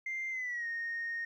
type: tone with pitch glide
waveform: sine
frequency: 2093 to 1853.9 Hz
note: C7 to A#6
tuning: 0 to -10 cents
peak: -33 dBFS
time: 0.06-1.25 s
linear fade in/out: 5 ms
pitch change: -210 cents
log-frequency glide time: 0.3-0.67 s
effects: tanh soft clip ceiling -31 dBFS + 12-bit